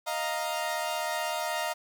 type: chord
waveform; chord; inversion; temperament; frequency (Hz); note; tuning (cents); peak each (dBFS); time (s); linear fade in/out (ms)
sawtooth; Eb suspended second; none; equal; 622.3 / 698.5 / 932.3; Eb5 / F5 / Bb5; 0 / 0 / 0; -30; 0.06-1.74; 20
effects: 10-bit